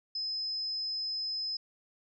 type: tone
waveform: sine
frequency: 5100 Hz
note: D#8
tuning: 42 cents sharp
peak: -32 dBFS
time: 0.15-1.57 s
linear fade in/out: 5 ms
effects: none